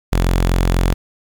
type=tone; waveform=sawtooth; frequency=44.07 Hz; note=F1; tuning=16 cents sharp; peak=-9 dBFS; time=0.12-0.94 s; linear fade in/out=10 ms; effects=8-bit